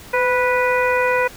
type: harmonic tone with a mistuned harmonic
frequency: 491.9 Hz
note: B4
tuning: 7 cents flat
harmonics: 1 / 2 / 3 / 4 / 5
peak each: -18 / -21 / -23 / -24 / -25 dBFS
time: 0.13-1.28 s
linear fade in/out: 10 ms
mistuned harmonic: 1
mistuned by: +41 cents
effects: pink hiss -40 dBFS RMS until 1.36 s